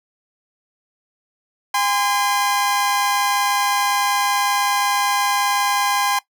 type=tone pair together; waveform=sawtooth; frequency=811 / 1030.1 Hz; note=G#5 / C6; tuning=-41 / -27 cents; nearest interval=major third; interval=414 cents; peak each=-16 dBFS; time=1.74-6.19 s; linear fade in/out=5 ms; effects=noise-tail reverb RT60 0.1 s tail -19 dB re dry